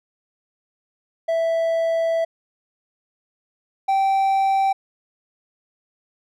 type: tone pair in turn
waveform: triangle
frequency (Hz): 659.3 / 777.8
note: E5 / G5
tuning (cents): 0 / -14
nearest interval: minor third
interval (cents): 286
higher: second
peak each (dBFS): -16 / -14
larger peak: second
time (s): 1.28-2.25 / 3.88-4.73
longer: first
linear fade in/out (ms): 10
effects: none